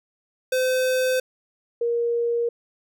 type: tone pair in turn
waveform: square / sine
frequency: 513 / 470.8 Hz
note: C5 / A#4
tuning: -34 / +17 cents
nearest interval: minor second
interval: 149 cents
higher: first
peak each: -20 dBFS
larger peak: neither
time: 0.52-1.2 / 1.81-2.49 s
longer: neither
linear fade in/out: 5 ms
effects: none